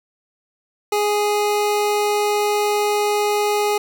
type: tone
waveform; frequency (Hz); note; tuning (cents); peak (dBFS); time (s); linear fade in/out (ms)
25% pulse; 415.3; G#4; 0; -13; 0.92-3.78; 5
effects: 9-bit